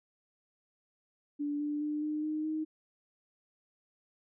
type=tone with pitch steps; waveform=sine; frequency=291.1 / 295.2 / 299.3 / 303.5 / 307.7 / 312 Hz; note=D4 / D4 / D4 / D#4 / D#4 / D#4; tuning=-15 / +9 / +33 / -43 / -19 / +5 cents; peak=-31 dBFS; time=1.39-2.65 s; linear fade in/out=20 ms; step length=210 ms; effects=none